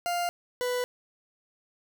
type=tone pair in turn; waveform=40% pulse; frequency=700 / 495 Hz; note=F5 / B4; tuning=+4 / +4 cents; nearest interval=tritone; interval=600 cents; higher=first; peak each=-26 dBFS; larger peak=neither; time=0.06-0.29 / 0.61-0.84 s; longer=neither; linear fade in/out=0 ms; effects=none